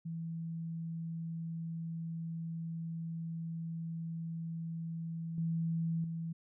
sine tone with level steps, 164.81 Hz, E3, in tune, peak -37 / -31 / -36 dBFS, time 0.05-6.33 s, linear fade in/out 10 ms, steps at 5.38 / 6.04 s, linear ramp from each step 2 ms, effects none

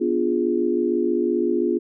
sine chord, B diminished seventh, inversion none, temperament equal, 246.9 / 293.7 / 349.2 / 415.3 Hz, B3 / D4 / F4 / Ab4, 0 / 0 / 0 / 0 cents, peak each -25 / -27 / -21 / -25 dBFS, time 0-1.79 s, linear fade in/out 20 ms, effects none

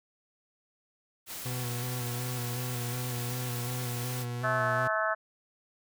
white noise, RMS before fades -40 dBFS, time 1.26-4.26 s, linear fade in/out 50 ms
40% pulse tone with vibrato, 123 Hz, B2, 7 cents flat, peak -32 dBFS, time 1.45-4.88 s, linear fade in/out 10 ms, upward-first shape square, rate 2.7 Hz, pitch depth 28 cents each way
harmonic tone, 216.6 Hz, A3, 27 cents flat, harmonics 3 / 4 / 5 / 6 / 7 / 8, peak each -31 / -38 / -35 / -32 / -33 / -35 dBFS, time 4.43-5.15 s, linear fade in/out 20 ms
effects none

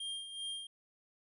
square tone with tremolo, 3205 Hz, G7, 38 cents sharp, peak -38 dBFS, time 0-0.67 s, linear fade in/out 5 ms, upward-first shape sine, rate 2.6 Hz, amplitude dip 60%, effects resampled to 32000 Hz

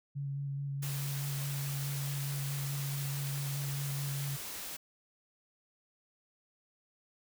sine tone with vibrato, 139.8 Hz, C#3, 15 cents sharp, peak -34 dBFS, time 0.15-4.37 s, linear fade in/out 20 ms, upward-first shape square, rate 4.7 Hz, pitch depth 12 cents each way
white noise, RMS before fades -42 dBFS, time 0.82-4.77 s, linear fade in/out 10 ms
effects none

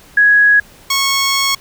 sine / 10% pulse tone pair in turn, 1667 / 1099.8 Hz, G#6 / C#6, +6 / -14 cents, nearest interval perfect fifth, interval 720 cents, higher first, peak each -6 / -4 dBFS, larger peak second, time 0.17-0.6 / 0.9-1.55 s, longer second, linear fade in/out 5 ms, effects pink hiss -43 dBFS RMS until 1.6 s

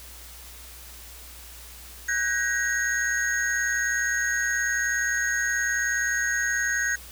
sine tone cluster, 1509 / 1628 / 1890 / 6560 Hz, F#6 / G#6 / A#6 / G#8, +34 / -35 / +23 / -22 cents, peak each -29 / -27 / -28 / -30 dBFS, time 2.08-6.96 s, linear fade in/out 10 ms, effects added 60 Hz sine -46 dBFS peak until 7.11 s + white hiss -45 dBFS RMS until 7.11 s

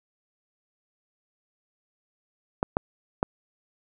clicks, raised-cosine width 1 ms, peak -9 / -8 / -8 dBFS, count 3, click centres 2.629 / 2.769 / 3.229 s, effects none

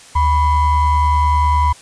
triangle ring-modulated tone, 530 Hz, C5, 22 cents sharp, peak -6 dBFS, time 0.15-1.73 s, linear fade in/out 10 ms, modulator 455 Hz, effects white hiss -41 dBFS RMS until 1.81 s + resampled to 22050 Hz

